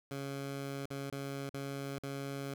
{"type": "tone with dropouts", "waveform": "15% pulse", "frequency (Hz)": 138.59, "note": "C#3", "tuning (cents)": 0, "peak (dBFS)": -32, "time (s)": [0.11, 2.54], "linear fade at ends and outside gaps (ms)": 2, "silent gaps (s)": [[0.856, 0.904], [1.1, 1.125], [1.494, 1.54], [1.985, 2.035]], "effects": []}